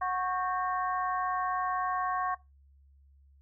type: harmonic tone with a mistuned harmonic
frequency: 367.2 Hz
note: F#4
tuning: 13 cents flat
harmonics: 2 / 3 / 4 / 5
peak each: -32 / -31 / -41 / -42 dBFS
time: 0.01-2.35 s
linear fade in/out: 10 ms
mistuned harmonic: 4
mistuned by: +120 cents
effects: noise-tail reverb RT60 0.2 s tail -19 dB re dry + added 69 Hz sine -57 dBFS peak until 3.41 s